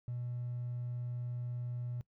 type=tone with hard clipping; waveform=triangle; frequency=121.8 Hz; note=B2; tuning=24 cents flat; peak=-37 dBFS; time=0.08-2.01 s; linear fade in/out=0 ms; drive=4 dB; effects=noise-tail reverb RT60 0.1 s tail -21 dB re dry